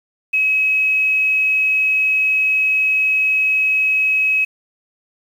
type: tone with quantisation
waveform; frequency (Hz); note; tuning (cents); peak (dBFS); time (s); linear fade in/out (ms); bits
sine; 2556; D#7; +46; -13; 0.33-4.45; 10; 7
effects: none